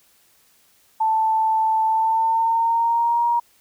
sine tone with pitch glide, 882 to 945.3 Hz, A5 to A#5, +4 to +24 cents, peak -16 dBFS, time 1-3.4 s, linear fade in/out 10 ms, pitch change +120 cents, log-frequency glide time 1.86-3.25 s, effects white hiss -58 dBFS RMS until 3.6 s

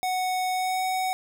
square tone with pitch glide, 740 to 748.2 Hz, F#5 to F#5, 0 to +19 cents, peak -25 dBFS, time 0.03-1.13 s, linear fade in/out 0 ms, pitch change +19 cents, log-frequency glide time 0.53-0.82 s, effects none

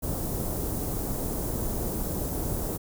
pink band-stop noise, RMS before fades -30 dBFS, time 0.02-2.78 s, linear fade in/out 20 ms, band 600 to 11000 Hz, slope 12 dB/octave, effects none

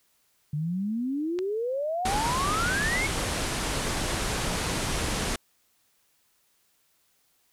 sine exponential sweep, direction up, 143.7 to 2234 Hz, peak -26 dBFS, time 0.53-3.07 s, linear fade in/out 5 ms
click, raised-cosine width 0.2 ms, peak -20 dBFS, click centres 1.389 s
pink low-pass noise, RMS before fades -29 dBFS, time 2.05-5.36 s, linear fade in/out 5 ms, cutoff 11000 Hz, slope 48 dB/octave
effects white hiss -68 dBFS RMS until 7.52 s

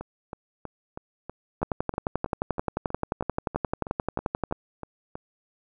two click trains, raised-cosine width 1 ms, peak -11 / -21 dBFS, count 34 / 17, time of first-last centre 1.63-4.525 / 0.01-5.155 s, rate 11.4 / 3.11 Hz, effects none

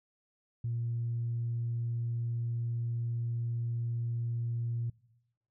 sine tone, 117.5 Hz, A#2, 14 cents sharp, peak -30 dBFS, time 0.64-4.9 s, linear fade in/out 5 ms, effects noise-tail reverb RT60 1.0 s tail -23 dB re dry + tanh soft clip ceiling -26 dBFS

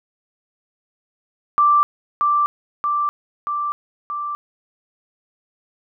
sine tone with echo, 1174.7 Hz, D6, in tune, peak -11 dBFS, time 1.58-1.83 s, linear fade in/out 0 ms, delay 630 ms, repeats 4, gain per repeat -3 dB, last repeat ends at 4.35 s, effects none

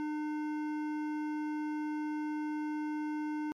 triangle tone with hard clipping, 302.6 Hz, D#4, 48 cents flat, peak -35 dBFS, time 0-3.52 s, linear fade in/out 0 ms, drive 16 dB, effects MP3 64 kbps

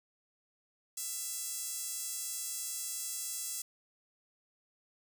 sawtooth tone with high-pass filter, 669 Hz, E5, 25 cents sharp, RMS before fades -39 dBFS, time 0.97-3.62 s, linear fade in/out 5 ms, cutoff 7600 Hz, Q 1.7, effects none

